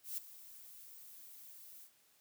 violet noise with ADSR envelope, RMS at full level -39 dBFS, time 0.03-1.91 s, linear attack 150 ms, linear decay 3 ms, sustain -16 dB, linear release 87 ms, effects white hiss -70 dBFS RMS until 2.2 s + high-pass 80 Hz 12 dB/octave

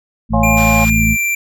harmonic tone, 55 Hz, A1, in tune, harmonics 1 / 2 / 3 / 4, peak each -17 / -18 / -21 / -15 dBFS, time 0.29-1.17 s, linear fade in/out 50 ms
sine chord, Db major seventh, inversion none, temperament equal with one note detuned, 554.4 / 698.5 / 830.6 / 1063.6 Hz, Db5 / F5 / Ab5 / C6, 0 / 0 / 0 / +28 cents, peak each -20 / -20 / -19 / -21 dBFS, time 0.33-0.85 s, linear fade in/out 10 ms
square tone with pitch glide, 2390 to 2356 Hz, D7 to D7, +30 to +5 cents, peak -15 dBFS, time 0.43-1.35 s, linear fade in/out 5 ms, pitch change -25 cents, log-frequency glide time 0.95-1.03 s
pink band-pass noise, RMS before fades -30 dBFS, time 0.57-0.9 s, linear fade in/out 2 ms, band 920 to 7900 Hz, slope 24 dB/octave
effects none

